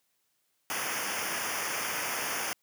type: noise with comb filter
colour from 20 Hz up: pink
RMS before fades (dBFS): -33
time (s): 0.7-2.53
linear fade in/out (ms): 0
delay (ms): 0.25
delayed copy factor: -0.95
effects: white hiss -75 dBFS RMS until 2.62 s + high-pass 100 Hz 12 dB/octave